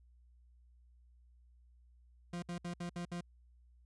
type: tone bursts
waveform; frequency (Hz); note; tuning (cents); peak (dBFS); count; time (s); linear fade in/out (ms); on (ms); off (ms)
40% pulse; 174.2; F3; -4; -38; 6; 2.33-3.209; 5; 94; 63
effects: added 60 Hz sine -61 dBFS peak until 3.85 s + resampled to 22050 Hz